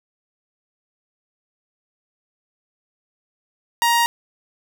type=tone; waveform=sawtooth; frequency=940 Hz; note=A#5; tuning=14 cents sharp; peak=-11 dBFS; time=3.82-4.06 s; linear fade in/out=0 ms; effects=none